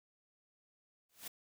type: noise with exponential growth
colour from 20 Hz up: white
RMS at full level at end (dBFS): -41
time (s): 1.09-1.28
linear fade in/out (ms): 5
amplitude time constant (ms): 40
effects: none